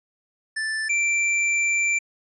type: tone pair in turn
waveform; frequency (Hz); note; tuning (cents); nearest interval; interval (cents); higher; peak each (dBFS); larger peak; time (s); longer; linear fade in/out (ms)
square; 1760 / 2349; A6 / D7; 0 / 0; perfect fourth; 500; second; -25 / -20; second; 0.56-0.89 / 0.89-1.99; second; 10
effects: resampled to 24000 Hz